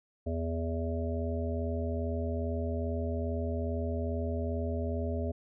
harmonic tone, 82.41 Hz, E2, in tune, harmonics 1 / 3 / 5 / 7 / 8, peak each -32 / -37 / -39 / -40 / -41 dBFS, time 0.26-5.32 s, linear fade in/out 10 ms, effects none

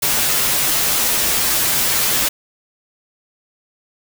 white noise with comb filter, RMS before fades -17 dBFS, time 0.02-2.29 s, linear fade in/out 10 ms, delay 11 ms, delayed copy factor -0.7, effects none

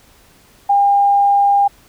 sine tone, 804 Hz, G5, 44 cents sharp, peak -9 dBFS, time 0.69-1.68 s, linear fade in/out 10 ms, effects pink hiss -49 dBFS RMS until 1.88 s

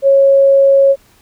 sine tone, 549 Hz, C#5, 17 cents flat, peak -5 dBFS, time 0.02-0.96 s, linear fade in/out 50 ms, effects pink hiss -50 dBFS RMS until 1.21 s

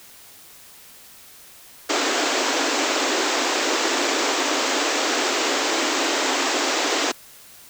pink band-pass noise, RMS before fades -22 dBFS, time 1.89-7.12 s, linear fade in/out 10 ms, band 260 to 7800 Hz, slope 96 dB/octave, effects white hiss -46 dBFS RMS until 7.69 s

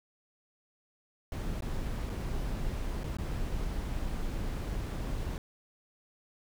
brown noise with dropouts, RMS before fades -34 dBFS, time 1.32-5.38 s, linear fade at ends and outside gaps 1 ms, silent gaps 1.607-1.622 / 2.095-2.099 / 3.035-3.041 / 3.169-3.185 s, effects none

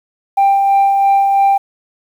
sine tone with tremolo, 790 Hz, G5, 13 cents sharp, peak -5 dBFS, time 0.37-1.58 s, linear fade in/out 10 ms, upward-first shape sine, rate 3 Hz, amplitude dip 35%, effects tanh soft clip ceiling -6 dBFS + 7-bit

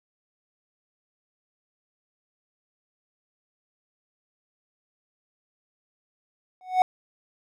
triangle tone with exponential growth, 740 Hz, F#5, in tune, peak -10 dBFS, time 6.61-6.82 s, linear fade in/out 1 ms, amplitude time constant 45 ms, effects none

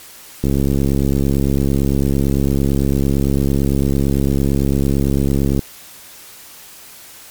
click train, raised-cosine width 3 ms, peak -4 dBFS, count 356, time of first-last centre 0.44-5.592 s, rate 68.9 Hz, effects white hiss -39 dBFS RMS until 7.3 s + MP3 96 kbps

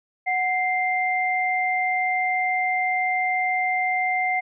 sine tone pair together, 740 / 2093 Hz, F#5 / C7, 0 / 0 cents, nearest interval octave + tritone, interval 1800 cents, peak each -23 / -23 dBFS, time 0.26-4.41 s, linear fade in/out 20 ms, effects none

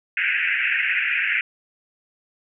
white band-pass noise, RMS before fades -22 dBFS, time 0.17-1.41 s, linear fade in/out 2 ms, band 1500 to 2700 Hz, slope 96 dB/octave, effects none

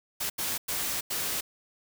white noise bursts at uneven times, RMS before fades -31 dBFS, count 4, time 0.2-0.3 / 0.38-0.58 / 0.68-1.01 / 1.1-1.41 s, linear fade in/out 10 ms, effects none

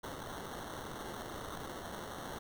violet noise with sample-and-hold, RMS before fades -44 dBFS, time 0.03-2.39 s, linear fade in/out 10 ms, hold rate 2450 Hz, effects none

